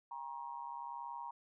sine tone with amplitude modulation, 945 Hz, A#5, 23 cents sharp, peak -38 dBFS, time 0.11-1.31 s, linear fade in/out 5 ms, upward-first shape sine, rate 141 Hz, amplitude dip 90%, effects none

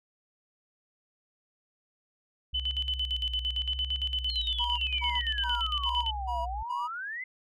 sine tone with vibrato, 61.74 Hz, B1, in tune, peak -34 dBFS, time 2.53-6.63 s, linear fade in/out 5 ms, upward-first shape sine, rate 0.91 Hz, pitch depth 74 cents each way
sine tone with tremolo, 3018 Hz, F#7, 34 cents sharp, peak -27 dBFS, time 2.54-6.11 s, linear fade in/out 10 ms, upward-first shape square, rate 8.8 Hz, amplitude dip 75%
sine exponential two-way sweep, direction down then up, 4334 to 666 to 2096 Hz, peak -34 dBFS, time 4.29-7.24 s, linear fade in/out 5 ms, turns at 6.41 s
triangle tone bursts, 965 Hz, B5, 40 cents flat, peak -29 dBFS, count 6, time 4.59-6.88 s, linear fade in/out 20 ms, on 190 ms, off 230 ms
effects none

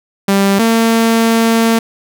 sawtooth tone pair in turn, 197.2 / 227.4 Hz, G3 / A#3, +11 / -43 cents, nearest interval major second, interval 246 cents, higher second, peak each -5 dBFS, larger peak neither, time 0.28-0.59 / 0.59-1.79 s, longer second, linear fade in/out 5 ms, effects none

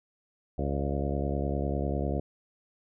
harmonic tone with a mistuned harmonic, 70 Hz, C#2, 18 cents sharp, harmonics 1 / 2 / 3 / 4 / 5 / 6 / 7 / 8 / 9 / 10, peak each -31 / -34 / -36 / -37 / -38 / -39 / -39 / -40 / -41 / -41 dBFS, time 0.58-2.2 s, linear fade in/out 5 ms, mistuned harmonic 9, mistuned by -43 cents, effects none

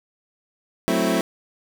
25% pulse chord, F# half-diminished seventh, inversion none, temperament equal, 185 / 220 / 261.6 / 329.6 Hz, F#3 / A3 / C4 / E4, 0 / 0 / 0 / 0 cents, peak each -21 dBFS, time 0.88-1.21 s, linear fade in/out 0 ms, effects none

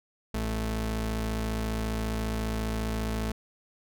sawtooth tone pair together, 54.7 / 109.4 Hz, A1 / A2, -9 / -9 cents, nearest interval octave, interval 1200 cents, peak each -26 dBFS, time 0.34-3.32 s, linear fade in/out 5 ms, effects none

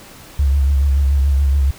sine tone with vibrato, 69.3 Hz, C#2, in tune, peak -11 dBFS, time 0.39-1.71 s, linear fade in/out 5 ms, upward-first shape sine, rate 7 Hz, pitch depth 55 cents each way, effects pink hiss -40 dBFS RMS until 1.78 s

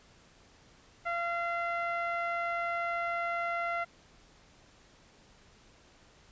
sawtooth tone with low-pass filter, 686 Hz, F5, 31 cents flat, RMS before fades -33 dBFS, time 1.05-3.85 s, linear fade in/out 20 ms, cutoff 1800 Hz, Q 4.3, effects pink hiss -60 dBFS RMS until 6.31 s + resampled to 16000 Hz

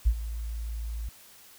sine tone with ADSR envelope, 56 Hz, A1, 31 cents sharp, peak -16 dBFS, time 0.05-1.09 s, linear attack 21 ms, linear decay 66 ms, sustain -15 dB, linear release 3 ms, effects white hiss -53 dBFS RMS until 1.58 s

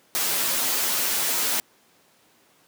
white noise with comb filter, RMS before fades -24 dBFS, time 0.15-1.6 s, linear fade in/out 0 ms, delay 10 ms, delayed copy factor -1, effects pink hiss -59 dBFS RMS until 2.67 s + high-pass 200 Hz 12 dB/octave

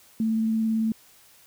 sine tone with vibrato, 222.1 Hz, A3, 16 cents sharp, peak -21 dBFS, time 0.2-0.92 s, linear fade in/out 2 ms, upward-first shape triangle, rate 18 Hz, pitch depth 15 cents each way, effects white hiss -55 dBFS RMS until 1.46 s

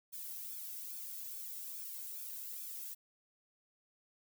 violet noise with flanger, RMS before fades -45 dBFS, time 0.12-2.95 s, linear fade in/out 20 ms, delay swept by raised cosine 1 to 1.73 ms, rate 2.4 Hz, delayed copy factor -0.8, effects none

